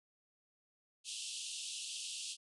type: band-pass noise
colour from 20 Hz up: pink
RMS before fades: -44 dBFS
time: 1.04-2.37 s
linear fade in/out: 50 ms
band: 2700 to 10000 Hz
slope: 96 dB/octave
effects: none